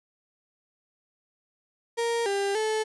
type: tone with pitch steps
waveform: 35% pulse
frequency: 466.2 / 398.2 / 435 Hz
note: A#4 / G4 / A4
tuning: 0 / +27 / -20 cents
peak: -23 dBFS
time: 1.97-2.84 s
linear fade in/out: 20 ms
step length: 290 ms
effects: resampled to 24000 Hz